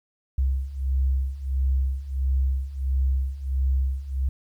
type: beating tone pair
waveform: sine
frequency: 65.41 / 66.91 Hz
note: C2 / C2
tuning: 0 / +39 cents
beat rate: 1.5 Hz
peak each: -26 / -23 dBFS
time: 0.38-4.29 s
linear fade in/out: 5 ms
effects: 10-bit